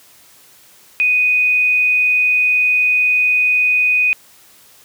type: tone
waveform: sine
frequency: 2489 Hz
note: D#7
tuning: in tune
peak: -11 dBFS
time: 1-4.13 s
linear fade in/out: 0 ms
effects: white hiss -47 dBFS RMS until 4.84 s + high-pass 60 Hz 12 dB/octave